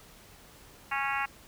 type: harmonic tone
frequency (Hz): 275.6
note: C#4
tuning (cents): -10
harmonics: 3 / 4 / 5 / 6 / 7 / 8 / 9 / 10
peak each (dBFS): -34 / -35 / -36 / -37 / -37 / -38 / -39 / -39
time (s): 0.91-1.26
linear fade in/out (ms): 10
effects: pink hiss -54 dBFS RMS until 1.47 s